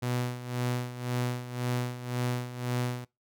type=tone with tremolo; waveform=sawtooth; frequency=123.4 Hz; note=B2; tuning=1 cent flat; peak=-23 dBFS; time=0.02-3.05 s; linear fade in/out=10 ms; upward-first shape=sine; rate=1.9 Hz; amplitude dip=75%; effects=noise-tail reverb RT60 0.2 s tail -22 dB re dry